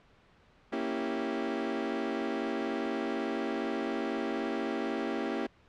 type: chord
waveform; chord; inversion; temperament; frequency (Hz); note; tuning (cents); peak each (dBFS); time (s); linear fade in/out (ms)
30% pulse; A# diminished seventh; none; equal; 233.1 / 277.2 / 329.6 / 392; A#3 / C#4 / E4 / G4; 0 / 0 / 0 / 0; -34; 0.72-5.47; 10
effects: pink hiss -62 dBFS RMS until 5.68 s + low-pass 3000 Hz 12 dB/octave